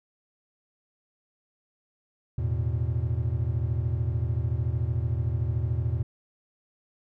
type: chord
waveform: triangle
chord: E suspended fourth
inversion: none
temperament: equal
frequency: 82.41 / 110 / 123.47 Hz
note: E2 / A2 / B2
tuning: 0 / 0 / 0 cents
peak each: -27 dBFS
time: 2.38-6.03 s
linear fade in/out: 5 ms
effects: none